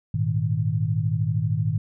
sine chord, Ab suspended second, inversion none, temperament just, 103.83 / 116.8 / 155.74 Hz, Ab2 / Bb2 / Eb3, 0 / +4 / +2 cents, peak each -25 dBFS, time 0.14-1.78 s, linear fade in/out 5 ms, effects none

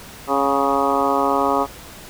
harmonic tone with a mistuned harmonic, 138.4 Hz, C#3, 2 cents flat, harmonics 2 / 3 / 4 / 5 / 6 / 7 / 8 / 9, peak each -24 / -24 / -24 / -24 / -24 / -24 / -24 / -24 dBFS, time 0.27-1.67 s, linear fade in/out 50 ms, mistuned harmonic 5, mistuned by +36 cents, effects pink hiss -39 dBFS RMS until 2.09 s

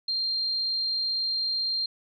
sine tone, 4186 Hz, C8, in tune, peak -25 dBFS, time 0.08-1.86 s, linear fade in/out 5 ms, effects none

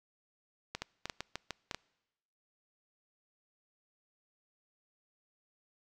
clicks, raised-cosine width 0.2 ms, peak -19 dBFS, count 9, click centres 0.75 / 0.82 / 1.056 / 1.098 / 1.206 / 1.356 / 1.507 / 1.712 / 1.746 s, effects noise-tail reverb RT60 1.0 s tail -25 dB re dry

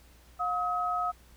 sine tone pair together, 715 / 1274 Hz, F5 / D#6, +41 / +41 cents, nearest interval minor seventh, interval 1000 cents, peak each -31 / -29 dBFS, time 0.39-1.12 s, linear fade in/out 20 ms, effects added 60 Hz sine -55 dBFS peak until 1.36 s + pink hiss -60 dBFS RMS until 1.36 s

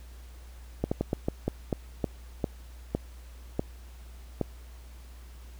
slowing click train, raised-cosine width 2 ms, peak -13 dBFS, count 12, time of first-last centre 0.84-4.413 s, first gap 75 ms, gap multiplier 1.27, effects added 60 Hz sine -44 dBFS peak until 5.59 s + pink hiss -57 dBFS RMS until 5.59 s

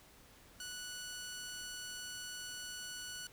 10% pulse tone, 1476 Hz, F#6, 5 cents flat, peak -35 dBFS, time 0.6-3.27 s, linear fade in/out 2 ms, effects pink hiss -61 dBFS RMS until 3.32 s

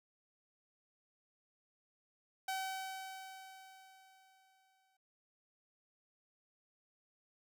sawtooth tone with exponential decay, 763 Hz, G5, 47 cents flat, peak -32 dBFS, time 2.48-4.97 s, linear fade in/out 5 ms, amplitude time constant 540 ms, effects none

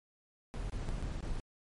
brown noise with dropouts, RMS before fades -37 dBFS, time 0.54-1.4 s, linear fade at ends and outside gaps 0 ms, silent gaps 0.697-0.721 / 0.885-0.889 / 1.019-1.025 / 1.206-1.227 s, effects MP3 48 kbps

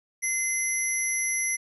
sine tone cluster, 2071 / 5910 / 11190 Hz, C7 / F#8 / F9, -18 / -3 / +2 cents, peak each -29 dBFS, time 0.22-1.57 s, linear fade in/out 20 ms, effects none

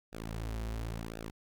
sawtooth tone with flanger, 55.6 Hz, A1, 19 cents sharp, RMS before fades -39 dBFS, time 0.12-1.31 s, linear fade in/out 20 ms, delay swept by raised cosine 0.94 to 6.84 ms, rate 0.95 Hz, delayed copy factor -0.9, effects none

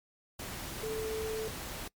sine tone in noise, 438.9 Hz, A4, 4 cents flat, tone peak -33 dBFS, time 0.83-1.48 s, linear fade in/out 5 ms, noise pink, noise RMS -41 dBFS, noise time 0.39-1.88 s, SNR +5 dB, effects noise-tail reverb RT60 0.1 s tail -23 dB re dry + MP3 96 kbps

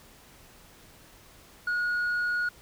sine tone with tanh clipping, 1447 Hz, F#6, 39 cents flat, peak -26 dBFS, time 1.67-2.49 s, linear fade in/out 5 ms, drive 2 dB, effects pink hiss -54 dBFS RMS until 2.61 s

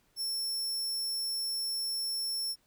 sawtooth tone, 5400 Hz, E8, 41 cents sharp, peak -29 dBFS, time 0.16-2.56 s, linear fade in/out 50 ms, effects pink hiss -70 dBFS RMS until 2.66 s

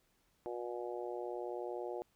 harmonic tone, 120.6 Hz, B2, 41 cents flat, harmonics 3 / 4 / 5 / 6 / 7, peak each -42 / -44 / -46 / -48 / -49 dBFS, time 0.46-2.02 s, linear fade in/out 0 ms, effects pink hiss -75 dBFS RMS until 2.15 s

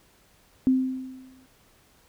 sine tone with exponential decay, 259.8 Hz, C4, 12 cents flat, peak -15 dBFS, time 0.67-1.46 s, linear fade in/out 0 ms, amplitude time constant 170 ms, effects pink hiss -60 dBFS RMS until 2.08 s

